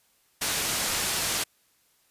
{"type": "low-pass noise", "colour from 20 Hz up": "white", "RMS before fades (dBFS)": -28, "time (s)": [0.41, 1.44], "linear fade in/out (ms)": 10, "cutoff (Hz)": 9800, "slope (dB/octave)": 12, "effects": ["white hiss -66 dBFS RMS until 2.1 s", "resampled to 32000 Hz"]}